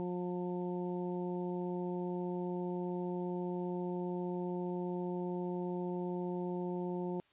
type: harmonic tone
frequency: 178.5 Hz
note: F3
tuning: 38 cents sharp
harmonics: 1 / 2 / 3 / 4 / 5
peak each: -38 / -38 / -47 / -50 / -47 dBFS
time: 0-7.2 s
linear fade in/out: 0 ms
effects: white hiss -69 dBFS RMS until 7.32 s + resampled to 8000 Hz